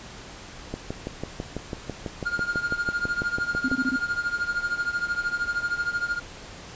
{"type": "click train", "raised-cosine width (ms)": 2, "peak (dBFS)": -16, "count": 19, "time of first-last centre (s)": [0.74, 3.715], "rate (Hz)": 6.05}
{"type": "tone with tremolo", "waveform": "triangle", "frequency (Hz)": 1415, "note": "F6", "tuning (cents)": 22, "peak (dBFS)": -19, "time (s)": [2.25, 6.2], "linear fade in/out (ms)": 20, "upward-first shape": "triangle", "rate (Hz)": 13, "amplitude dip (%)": 90}
{"type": "tone bursts", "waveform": "sine", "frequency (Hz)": 260, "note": "C4", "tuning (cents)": -11, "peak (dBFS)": -23, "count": 5, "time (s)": [3.64, 3.962], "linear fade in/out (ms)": 5, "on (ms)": 46, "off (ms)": 23}
{"effects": ["pink hiss -42 dBFS RMS until 6.75 s", "resampled to 16000 Hz"]}